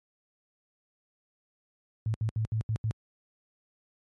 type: tone bursts at uneven times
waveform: sine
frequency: 110 Hz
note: A2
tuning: in tune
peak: -25 dBFS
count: 6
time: 2.06-2.14 / 2.21-2.29 / 2.36-2.45 / 2.52-2.61 / 2.69-2.76 / 2.84-2.91 s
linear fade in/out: 0 ms
effects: high-pass 60 Hz 12 dB/octave + MP3 48 kbps